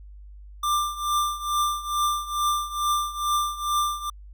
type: tone with tremolo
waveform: square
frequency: 1187 Hz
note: D6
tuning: 18 cents sharp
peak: -20 dBFS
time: 0.63-4.1 s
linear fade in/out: 5 ms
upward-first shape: triangle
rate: 2.3 Hz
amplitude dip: 85%
effects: added 50 Hz sine -41 dBFS peak until 4.33 s